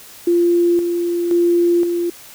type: tone with tremolo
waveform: sine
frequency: 345.8 Hz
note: F4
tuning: 17 cents flat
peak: -11 dBFS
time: 0.27-2.1 s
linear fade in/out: 5 ms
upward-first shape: square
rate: 0.96 Hz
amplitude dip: 45%
effects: white hiss -40 dBFS RMS until 2.34 s